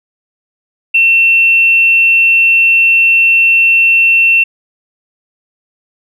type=tone with tanh clipping; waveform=triangle; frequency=2700 Hz; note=E7; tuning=41 cents sharp; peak=-5 dBFS; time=0.94-4.44 s; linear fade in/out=10 ms; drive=3 dB; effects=none